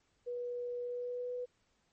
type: tone with pitch glide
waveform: sine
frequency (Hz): 486.8 to 493.9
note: B4 to B4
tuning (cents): -25 to 0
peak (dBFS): -36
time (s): 0.26-1.46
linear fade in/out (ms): 20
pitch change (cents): +25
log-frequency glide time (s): 0.82-1.32
effects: pink hiss -75 dBFS RMS until 1.92 s + MP3 32 kbps